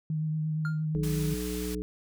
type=tone with vibrato; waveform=sine; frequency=155.56 Hz; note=D#3; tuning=in tune; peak=-27 dBFS; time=0.1-1.34 s; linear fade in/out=2 ms; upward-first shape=sine; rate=8.6 Hz; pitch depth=19 cents each way
type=tone with exponential decay; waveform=triangle; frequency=1403 Hz; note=F6; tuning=8 cents sharp; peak=-29 dBFS; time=0.65-0.85 s; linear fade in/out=1 ms; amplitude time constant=42 ms
type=harmonic tone; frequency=61 Hz; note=B1; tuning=21 cents flat; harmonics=1 / 3 / 5 / 7; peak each=-36 / -36 / -36 / -36 dBFS; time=0.95-1.82 s; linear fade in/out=0 ms
type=band-pass noise; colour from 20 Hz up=white; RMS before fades=-42 dBFS; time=1.03-1.75 s; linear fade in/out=5 ms; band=880 to 15000 Hz; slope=12 dB/octave
effects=none